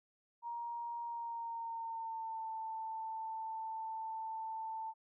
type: tone with pitch glide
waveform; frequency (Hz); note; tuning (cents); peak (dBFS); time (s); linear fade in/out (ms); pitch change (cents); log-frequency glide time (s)
sine; 941 to 888.2; A#5 to A5; +16 to +16; -39; 0.42-4.94; 50; -100; 1.03-2.51
effects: none